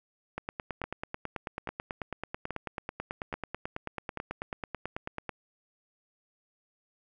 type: two click trains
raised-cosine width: 0.5 ms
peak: -19 / -19 dBFS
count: 5 / 46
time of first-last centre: 0.84-4.173 / 0.38-5.293 s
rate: 1.2 / 9.16 Hz
effects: none